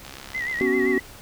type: click train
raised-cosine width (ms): 0.2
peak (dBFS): -21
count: 39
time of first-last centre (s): 0.05-0.617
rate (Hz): 67
type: tone with vibrato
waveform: sine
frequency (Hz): 1975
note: B6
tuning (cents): 0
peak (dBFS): -25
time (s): 0.34-1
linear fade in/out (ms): 10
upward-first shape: sine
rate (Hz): 7.7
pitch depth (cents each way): 85
type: chord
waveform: triangle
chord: B suspended second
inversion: none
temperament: equal with one note detuned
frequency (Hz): 246.9 / 277.2 / 375.4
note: B3 / C#4 / F#4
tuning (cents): 0 / 0 / +25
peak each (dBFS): -24 / -24 / -19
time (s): 0.61-0.98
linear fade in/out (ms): 0
effects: pink hiss -44 dBFS RMS until 1.21 s